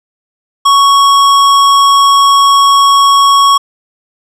sine tone with sample-and-hold, 1114 Hz, C#6, 8 cents sharp, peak -3 dBFS, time 0.65-3.58 s, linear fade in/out 10 ms, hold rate 4410 Hz, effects low-pass 8000 Hz 12 dB/octave

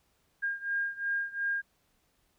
sine beating tone pair, 1613 / 1615.8 Hz, G6 / G#6, +49 / -48 cents, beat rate 2.8 Hz, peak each -32 / -34 dBFS, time 0.42-1.62 s, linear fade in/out 20 ms, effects pink hiss -72 dBFS RMS until 2.38 s

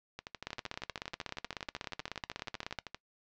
two click trains, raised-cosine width 0.2 ms, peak -19 / -23 dBFS, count 39 / 36, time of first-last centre 0.47-2.787 / 0.19-2.946 s, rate 16.4 / 12.7 Hz, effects noise-tail reverb RT60 0.1 s tail -21 dB re dry + low-pass 5000 Hz 12 dB/octave

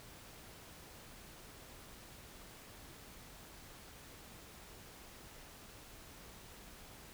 silence, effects pink hiss -55 dBFS RMS until 7.13 s

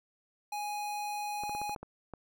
square tone, 830.6 Hz, G#5, in tune, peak -35 dBFS, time 0.52-1.75 s, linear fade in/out 5 ms
clicks, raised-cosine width 1 ms, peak -28 dBFS, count 8, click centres 1.436 / 1.495 / 1.55 / 1.616 / 1.695 / 1.762 / 1.83 / 2.137 s
effects none

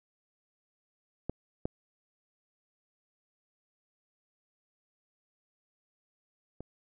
clicks, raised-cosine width 2 ms, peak -19 / -18 / -28 dBFS, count 3, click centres 1.296 / 1.655 / 6.606 s, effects none

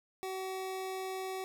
25% pulse tone, 378.1 Hz, F#4, 38 cents sharp, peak -33 dBFS, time 0.23-1.44 s, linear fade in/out 0 ms, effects none

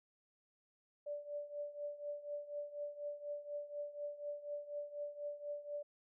sine tone with tremolo, 584 Hz, D5, 10 cents flat, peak -38 dBFS, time 1.06-5.83 s, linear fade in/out 10 ms, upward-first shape triangle, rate 4.1 Hz, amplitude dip 85%, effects none

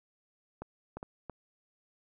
clicks, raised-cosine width 1 ms, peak -26 dBFS, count 4, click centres 0.62 / 0.97 / 1.029 / 1.297 s, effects none

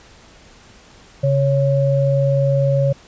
sine tone pair together, 137.46 / 554 Hz, C#3 / C#5, -14 / -1 cents, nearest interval 2 octaves, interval 2413 cents, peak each -15 / -17 dBFS, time 1.23-2.93 s, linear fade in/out 10 ms, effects pink hiss -46 dBFS RMS until 3.07 s + resampled to 16000 Hz

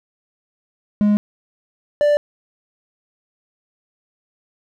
triangle tone pair in turn, 207.7 / 587.5 Hz, G#3 / D5, 0 / +1 cents, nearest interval octave + tritone, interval 1801 cents, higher second, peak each -10 dBFS, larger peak neither, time 1.01-1.17 / 2.01-2.17 s, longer neither, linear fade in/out 0 ms, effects none

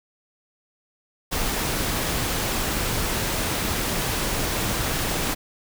pink noise, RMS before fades -25 dBFS, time 1.31-5.35 s, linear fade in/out 20 ms, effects none

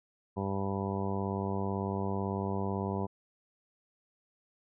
harmonic tone, 98 Hz, G2, in tune, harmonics 1 / 2 / 3 / 4 / 5 / 6 / 7 / 8 / 9 / 10, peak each -36 / -35 / -43 / -38 / -42 / -46 / -43 / -46 / -43 / -42 dBFS, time 0.36-3.07 s, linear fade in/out 20 ms, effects none

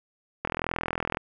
click train, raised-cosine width 0.5 ms, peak -12 dBFS, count 31, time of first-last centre 0.45-1.171 s, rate 41.6 Hz, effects none

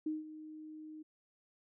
sine tone with ADSR envelope, 310 Hz, D#4, 6 cents flat, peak -32 dBFS, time 0.06-1.03 s, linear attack 6 ms, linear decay 170 ms, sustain -14 dB, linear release 13 ms, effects none

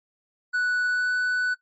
triangle tone with pitch glide, 1480 to 1490.3 Hz, F#6 to F#6, 0 to +12 cents, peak -19 dBFS, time 0.53-1.55 s, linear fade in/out 20 ms, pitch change +12 cents, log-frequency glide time 0.86-1.13 s, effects noise-tail reverb RT60 0.1 s tail -18 dB re dry + MP3 32 kbps

